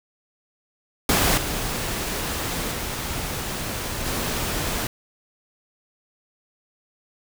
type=noise with level steps; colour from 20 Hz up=pink; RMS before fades=-19 / -27 / -29 / -26 dBFS; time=1.09-4.87 s; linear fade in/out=2 ms; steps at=1.37 / 2.71 / 4.05 s; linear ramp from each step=10 ms; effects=none